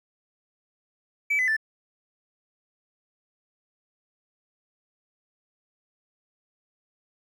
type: tone with pitch steps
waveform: triangle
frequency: 2300 / 2014 / 1763.3 Hz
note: D7 / B6 / A6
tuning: -37 / +33 / +3 cents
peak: -18 dBFS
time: 1.3-1.567 s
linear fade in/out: 10 ms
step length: 89 ms
effects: tanh soft clip ceiling -17 dBFS